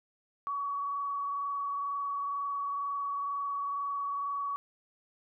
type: tone with frequency modulation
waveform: sine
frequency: 1129 Hz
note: C#6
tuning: 31 cents sharp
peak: -31 dBFS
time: 0.47-4.56 s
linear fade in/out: 0 ms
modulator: 22.1 Hz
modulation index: 0.64
effects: none